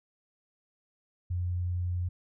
sine tone, 88.9 Hz, F2, 31 cents sharp, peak -28 dBFS, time 1.3-2.09 s, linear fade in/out 10 ms, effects none

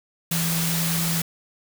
sine tone in noise, 166.6 Hz, E3, 19 cents sharp, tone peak -24 dBFS, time 0.31-1.22 s, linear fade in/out 5 ms, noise white, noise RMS -26 dBFS, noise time 0.31-1.22 s, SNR -1 dB, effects none

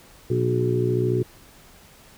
harmonic tone with a mistuned harmonic, 61 Hz, B1, 21 cents flat, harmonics 2 / 3 / 4 / 5 / 6 / 7, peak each -23 / -32 / -34 / -31 / -23 / -28 dBFS, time 0.3-1.23 s, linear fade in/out 5 ms, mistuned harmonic 7, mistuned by -30 cents, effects pink hiss -50 dBFS RMS until 2.17 s

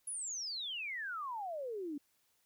sine exponential sweep, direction down, 10750 to 276.8 Hz, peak -38 dBFS, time 0.07-1.98 s, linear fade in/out 5 ms, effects white hiss -75 dBFS RMS until 2.45 s

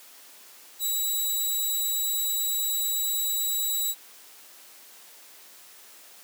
5% pulse tone, 3903 Hz, B7, 21 cents flat, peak -17 dBFS, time 0.79-3.95 s, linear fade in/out 50 ms, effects white hiss -50 dBFS RMS until 6.23 s + high-pass 300 Hz 12 dB/octave

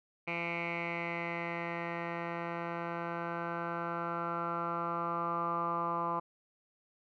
10% pulse tone with low-pass filter sweep, 170 Hz, F3, 46 cents flat, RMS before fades -36 dBFS, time 0.27-6.2 s, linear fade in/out 10 ms, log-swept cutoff 2300 to 1100 Hz, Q 7.9, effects none

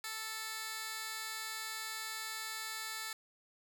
15% pulse tone with high-pass filter, 440 Hz, A4, in tune, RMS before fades -42 dBFS, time 0.04-3.13 s, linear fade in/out 2 ms, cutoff 2100 Hz, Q 0.73, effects none

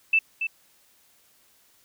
sine tone with echo, 2646 Hz, E7, 6 cents sharp, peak -16 dBFS, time 0.13-0.19 s, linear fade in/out 5 ms, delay 280 ms, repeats 1, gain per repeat -8 dB, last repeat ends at 0.47 s, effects white hiss -61 dBFS RMS until 1.84 s

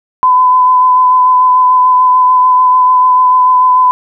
sine tone with vibrato, 1009 Hz, B5, 37 cents sharp, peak -4 dBFS, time 0.23-3.91 s, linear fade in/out 0 ms, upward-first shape sine, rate 6.8 Hz, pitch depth 14 cents each way, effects none

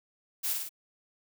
blue noise with echo, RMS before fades -31 dBFS, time 0.43-0.54 s, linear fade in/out 20 ms, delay 51 ms, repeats 3, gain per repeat -3 dB, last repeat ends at 0.693 s, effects none

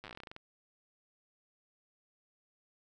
slowing click train, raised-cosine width 0.3 ms, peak -30 dBFS, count 15, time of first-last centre 0.04-0.364 s, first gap 8 ms, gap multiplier 1.15, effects none

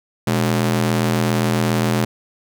sawtooth ring-modulated tone, 164.81 Hz, E3, in tune, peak -9 dBFS, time 0.27-2.05 s, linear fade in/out 5 ms, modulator 43.7 Hz, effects none

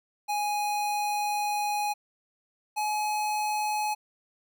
square tone pair in turn, 830.6 / 845.6 Hz, G#5 / G#5, 0 / +31 cents, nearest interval unison, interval 31 cents, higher second, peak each -27 dBFS, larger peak neither, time 0.28-1.94 / 2.76-3.95 s, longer first, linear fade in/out 20 ms, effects none

